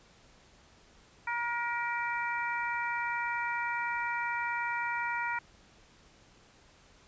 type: harmonic tone with a mistuned harmonic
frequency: 474.8 Hz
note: A#4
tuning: 32 cents sharp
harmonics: 2 / 3 / 4 / 5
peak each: -34 / -36 / -37 / -38 dBFS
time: 1.27-5.39 s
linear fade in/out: 5 ms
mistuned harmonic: 5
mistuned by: -28 cents
effects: pink hiss -60 dBFS RMS until 7.07 s + resampled to 16000 Hz